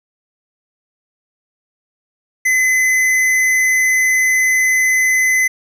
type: tone with hard clipping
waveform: triangle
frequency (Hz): 2031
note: B6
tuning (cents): +48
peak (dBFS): -13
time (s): 2.45-5.48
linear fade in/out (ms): 10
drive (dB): 15
effects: none